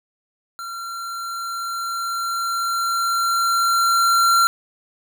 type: tone with level ramp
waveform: square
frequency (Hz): 1369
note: F6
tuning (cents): -35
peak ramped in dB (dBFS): -30 to -13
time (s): 0.59-4.47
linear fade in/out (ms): 0
effects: none

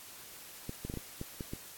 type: clicks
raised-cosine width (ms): 3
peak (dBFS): -25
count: 8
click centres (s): 0.694 / 0.85 / 0.899 / 0.939 / 0.973 / 1.214 / 1.408 / 1.535
effects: white hiss -50 dBFS RMS until 1.77 s + AAC 64 kbps

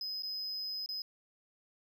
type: tone with dropouts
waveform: triangle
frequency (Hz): 5050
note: D#8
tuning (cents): +25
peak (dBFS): -35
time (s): 0.01-1.02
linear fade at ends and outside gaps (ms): 2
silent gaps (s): 0.223-0.232 / 0.861-0.889
effects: none

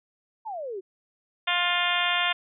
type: exponential sweep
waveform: sine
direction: down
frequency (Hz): 932 to 360.3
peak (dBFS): -31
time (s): 0.45-0.81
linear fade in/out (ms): 20
type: harmonic tone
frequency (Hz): 352.3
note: F4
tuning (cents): +15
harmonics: 2 / 3 / 4 / 5 / 6 / 7 / 8 / 9 / 10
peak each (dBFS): -31 / -31 / -31 / -31 / -31 / -31 / -31 / -31 / -31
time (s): 1.47-2.33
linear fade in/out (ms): 10
effects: none

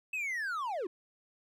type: linear sweep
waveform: triangle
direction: down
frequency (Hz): 2637 to 323.5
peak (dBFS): -31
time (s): 0.13-0.87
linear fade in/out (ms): 5
effects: none

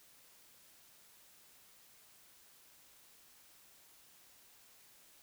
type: silence
effects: white hiss -63 dBFS RMS until 5.22 s

